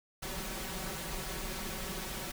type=noise with comb filter; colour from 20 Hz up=pink; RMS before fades=-39 dBFS; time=0.22-2.32 s; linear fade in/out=10 ms; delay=5.3 ms; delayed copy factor=+0.95; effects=none